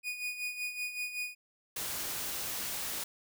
40% pulse tone with tremolo, 2468 Hz, D#7, 15 cents flat, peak -32 dBFS, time 0.03-1.35 s, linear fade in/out 50 ms, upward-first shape sine, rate 5.3 Hz, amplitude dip 65%
white noise, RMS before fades -37 dBFS, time 1.76-3.04 s, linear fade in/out 5 ms
effects none

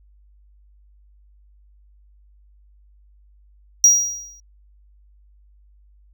triangle tone with exponential decay, 5740 Hz, F8, 47 cents sharp, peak -5 dBFS, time 3.84-4.4 s, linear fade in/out 1 ms, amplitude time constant 120 ms, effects added 50 Hz sine -50 dBFS peak until 6.13 s

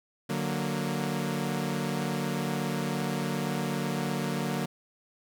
sawtooth chord, D augmented, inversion none, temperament equal with one note detuned, 147.6 / 185 / 233.1 Hz, D3 / F#3 / A#3, +9 / 0 / 0 cents, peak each -29 dBFS, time 0.29-4.66 s, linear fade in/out 10 ms, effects none

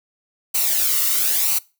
blue noise with flanger, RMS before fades -19 dBFS, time 0.54-1.59 s, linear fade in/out 10 ms, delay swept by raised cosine 0.58 to 1.25 ms, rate 1 Hz, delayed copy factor -0.65, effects noise-tail reverb RT60 0.3 s tail -22 dB re dry

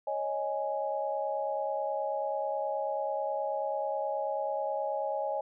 sine chord, C# suspended second, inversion none, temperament just, 554.4 / 623.7 / 831.5 Hz, C#5 / D#5 / G#5, 0 / +4 / +2 cents, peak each -34 dBFS, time 0.07-5.41 s, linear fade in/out 5 ms, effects none

